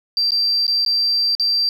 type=tone with dropouts; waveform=sine; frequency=4699 Hz; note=D8; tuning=in tune; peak=-14 dBFS; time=0.17-1.69 s; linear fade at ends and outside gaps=1 ms; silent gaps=0.307-0.319 / 0.667-0.679 / 0.85-0.862 / 1.351-1.397 s; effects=tanh soft clip ceiling -10 dBFS